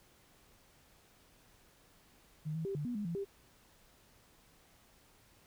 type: tone with pitch steps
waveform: sine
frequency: 153.8 / 161.1 / 392.7 / 147.5 / 243.3 / 207.5 / 169.3 / 396.5 Hz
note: D#3 / E3 / G4 / D3 / B3 / G#3 / E3 / G4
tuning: -20 / -39 / +3 / +8 / -26 / -1 / +46 / +20 cents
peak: -35 dBFS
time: 2.45-3.25 s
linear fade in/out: 20 ms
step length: 100 ms
effects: pink hiss -65 dBFS RMS until 5.46 s